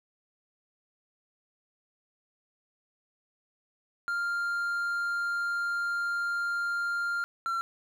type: tone pair in turn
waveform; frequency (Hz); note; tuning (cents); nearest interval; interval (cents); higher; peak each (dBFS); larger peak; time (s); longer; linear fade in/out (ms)
triangle; 1396.9 / 1359.5; F6 / F6; 0 / -47; unison; 47; first; -26; neither; 4.08-7.24 / 7.46-7.61; first; 0
effects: none